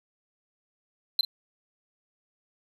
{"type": "tone with echo", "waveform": "triangle", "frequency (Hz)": 4080, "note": "C8", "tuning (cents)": -44, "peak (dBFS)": -17, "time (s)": [1.19, 1.21], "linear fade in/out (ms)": 2, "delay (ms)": 40, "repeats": 1, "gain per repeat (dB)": -14, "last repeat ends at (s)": 1.25, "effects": []}